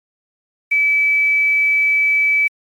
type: tone with quantisation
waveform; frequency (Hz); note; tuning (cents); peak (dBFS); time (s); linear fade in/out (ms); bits
sine; 2300; D7; -37; -12; 0.71-2.48; 10; 7
effects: AAC 48 kbps